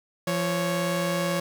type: tone pair together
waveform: sawtooth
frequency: 171.9 / 554 Hz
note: F3 / C#5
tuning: -27 / -1 cents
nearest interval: octave + minor sixth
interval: 2026 cents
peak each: -23 dBFS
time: 0.27-1.4 s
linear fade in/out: 5 ms
effects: none

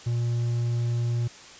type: tone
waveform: triangle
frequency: 118.8 Hz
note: A#2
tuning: 33 cents sharp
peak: -21 dBFS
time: 0.06-1.28 s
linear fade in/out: 10 ms
effects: white hiss -46 dBFS RMS until 1.59 s + resampled to 16000 Hz

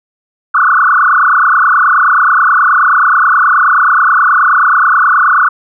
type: tone with frequency modulation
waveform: sine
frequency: 1302 Hz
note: E6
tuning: 22 cents flat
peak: -5 dBFS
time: 0.54-5.49 s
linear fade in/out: 10 ms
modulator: 29.4 Hz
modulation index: 6.7
effects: none

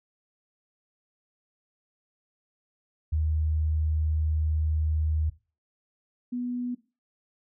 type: tone pair in turn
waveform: sine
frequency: 77.78 / 245.5 Hz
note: D#2 / B3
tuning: 0 / -10 cents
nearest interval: octave + minor sixth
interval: 1990 cents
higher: second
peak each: -23 / -28 dBFS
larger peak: first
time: 3.12-5.3 / 6.32-6.75 s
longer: first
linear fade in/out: 10 ms
effects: noise-tail reverb RT60 0.3 s tail -17 dB re dry

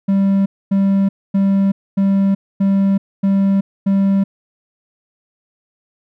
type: tone bursts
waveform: triangle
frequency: 196 Hz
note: G3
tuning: in tune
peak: -9 dBFS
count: 7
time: 0.08-4.24 s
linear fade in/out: 10 ms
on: 380 ms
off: 250 ms
effects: none

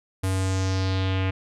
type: tone with low-pass filter sweep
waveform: square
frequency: 94.7 Hz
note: F#2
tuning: 41 cents sharp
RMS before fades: -24 dBFS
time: 0.23-1.31 s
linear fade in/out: 10 ms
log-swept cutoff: 11000 to 2500 Hz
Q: 2.6
effects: none

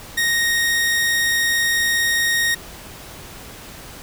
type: tone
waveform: sawtooth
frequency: 1864.7 Hz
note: A#6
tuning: in tune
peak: -13 dBFS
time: 0.17-2.55 s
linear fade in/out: 10 ms
effects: pink hiss -38 dBFS RMS until 4.02 s

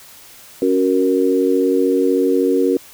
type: chord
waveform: sine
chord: F# major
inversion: second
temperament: equal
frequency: 277.2 / 370 / 466.2 Hz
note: C#4 / F#4 / A#4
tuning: 0 / 0 / 0 cents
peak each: -17 dBFS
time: 0.62-2.77 s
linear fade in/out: 2 ms
effects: white hiss -42 dBFS RMS until 2.93 s

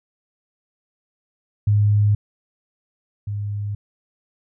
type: tone pair in turn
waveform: sine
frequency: 103.83 / 102.76 Hz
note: G#2 / G#2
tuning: 0 / -18 cents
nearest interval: unison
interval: 18 cents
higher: first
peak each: -13 / -23 dBFS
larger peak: first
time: 1.67-2.15 / 3.27-3.75 s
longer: neither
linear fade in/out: 5 ms
effects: none

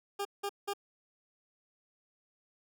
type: tone bursts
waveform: 20% pulse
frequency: 402.7 Hz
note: G4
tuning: 47 cents sharp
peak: -28 dBFS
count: 3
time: 0.19-0.736 s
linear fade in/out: 10 ms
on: 62 ms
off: 180 ms
effects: none

